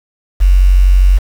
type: tone with quantisation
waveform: sine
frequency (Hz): 46.25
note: F#1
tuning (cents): 0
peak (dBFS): -4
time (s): 0.4-1.19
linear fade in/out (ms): 20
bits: 5
effects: none